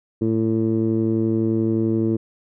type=tone with low-pass filter; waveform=15% pulse; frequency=111.6 Hz; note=A2; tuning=25 cents sharp; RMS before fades=-20 dBFS; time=0.21-2.17 s; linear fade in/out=10 ms; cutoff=350 Hz; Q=2.3; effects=none